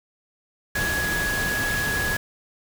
sine tone in noise, 1673 Hz, G#6, 12 cents sharp, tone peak -24 dBFS, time 0.75-2.17 s, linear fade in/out 5 ms, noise pink, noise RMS -28 dBFS, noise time 0.75-2.17 s, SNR +1 dB, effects none

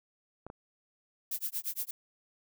clicks, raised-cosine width 1 ms, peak -29 dBFS, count 2, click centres 0.466 / 0.501 s
violet noise with tremolo, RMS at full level -33 dBFS, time 1.31-1.91 s, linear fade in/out 5 ms, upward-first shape sine, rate 8.6 Hz, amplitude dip 100%
effects none

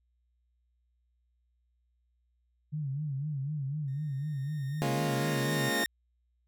sine tone with vibrato, 143.3 Hz, D3, 42 cents flat, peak -31 dBFS, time 2.72-5.7 s, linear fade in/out 20 ms, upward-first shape sine, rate 4 Hz, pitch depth 130 cents each way
sawtooth tone with exponential growth, 1837 Hz, A#6, 26 cents flat, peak -25 dBFS, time 3.88-5.86 s, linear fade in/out 0 ms, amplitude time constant 430 ms
20% pulse chord, Bb minor seventh, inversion third, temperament equal, 207.7 / 233.1 / 277.2 / 349.2 Hz, Ab3 / Bb3 / Db4 / F4, 0 / 0 / 0 / 0 cents, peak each -31 dBFS, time 4.82-5.84 s, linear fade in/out 0 ms
effects added 60 Hz sine -70 dBFS peak until 6.47 s

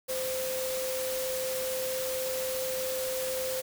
sine tone in noise, 518 Hz, C5, 17 cents flat, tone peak -31 dBFS, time 0.08-3.62 s, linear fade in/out 20 ms, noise white, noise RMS -36 dBFS, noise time 0.08-3.62 s, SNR +2 dB, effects none

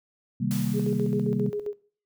sine chord, C minor seventh, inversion none, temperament equal, 130.81 / 155.56 / 196 / 233.1 Hz, C3 / Eb3 / G3 / Bb3, 0 / 0 / 0 / 0 cents, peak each -29 / -32 / -28 / -29 dBFS, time 0.4-1.5 s, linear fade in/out 10 ms
white noise with exponential decay, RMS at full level -36 dBFS, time 0.51-1.66 s, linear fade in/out 0 ms, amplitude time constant 250 ms
sine tone with tremolo, 415.3 Hz, G#4, in tune, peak -26 dBFS, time 0.73-1.74 s, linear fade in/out 50 ms, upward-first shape square, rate 7.5 Hz, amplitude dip 65%
effects noise-tail reverb RT60 0.5 s tail -21 dB re dry

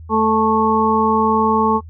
harmonic tone, 219.8 Hz, A3, 2 cents flat, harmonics 1 / 2 / 4 / 5, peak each -18 / -18 / -18 / -18 dBFS, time 0.09-1.81 s, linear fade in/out 50 ms, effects noise-tail reverb RT60 0.1 s tail -23 dB re dry + added 81 Hz sine -33 dBFS peak until 1.89 s

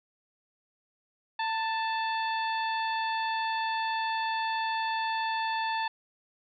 harmonic tone with a mistuned harmonic, 880 Hz, A5, in tune, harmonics 1 / 2 / 3 / 4 / 5, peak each -29 / -35 / -39 / -41 / -43 dBFS, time 1.39-5.88 s, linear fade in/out 5 ms, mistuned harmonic 1, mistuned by +33 cents, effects none

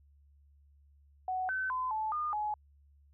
sine tone with pitch steps, 744 / 1526 / 1020 / 869 / 1217 / 844 Hz, F#5 / G6 / C6 / A5 / D#6 / G#5, +9 / -47 / -44 / -22 / -39 / +28 cents, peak -31 dBFS, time 1.28-2.54 s, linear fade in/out 2 ms, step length 210 ms, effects added 71 Hz sine -60 dBFS peak until 3.13 s

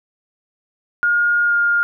sine tone with pitch glide, 1425 to 1412.7 Hz, F6 to F6, +34 to +19 cents, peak -13 dBFS, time 1.03-1.83 s, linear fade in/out 0 ms, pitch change -15 cents, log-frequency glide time 1.45-1.54 s, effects none

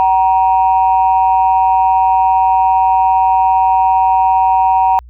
sine tone pair together, 760 / 942.5 Hz, F#5 / A#5, +46 / +19 cents, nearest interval major third, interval 373 cents, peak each -10 dBFS, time 0-4.99 s, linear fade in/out 0 ms, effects tanh soft clip ceiling -2 dBFS + added 60 Hz sine -34 dBFS peak until 5.09 s

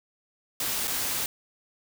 white noise with dropouts, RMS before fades -29 dBFS, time 0.6-1.26 s, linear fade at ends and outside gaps 2 ms, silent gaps 0.874-0.878 s, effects none

